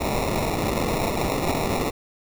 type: noise with sample-and-hold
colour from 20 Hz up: blue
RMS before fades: -24 dBFS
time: 0-1.91 s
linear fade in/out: 20 ms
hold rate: 1575 Hz
effects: none